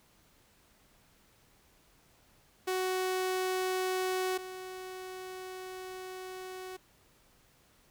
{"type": "tone pair in turn", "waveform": "sawtooth", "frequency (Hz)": [372, 372], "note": ["F#4", "F#4"], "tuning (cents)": [9, 9], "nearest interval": "unison", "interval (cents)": 0, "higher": "neither", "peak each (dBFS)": [-26, -37], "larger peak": "first", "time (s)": [[2.67, 4.38], [4.38, 6.77]], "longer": "second", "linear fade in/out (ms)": 10, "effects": ["pink hiss -65 dBFS RMS until 7.9 s"]}